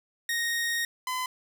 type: tone pair in turn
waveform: sawtooth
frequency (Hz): 1864 / 1016.4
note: A#6 / B5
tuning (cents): -1 / +49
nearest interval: minor seventh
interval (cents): 1050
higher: first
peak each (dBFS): -23 / -25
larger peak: first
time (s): 0.29-0.85 / 1.07-1.26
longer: first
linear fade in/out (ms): 2
effects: none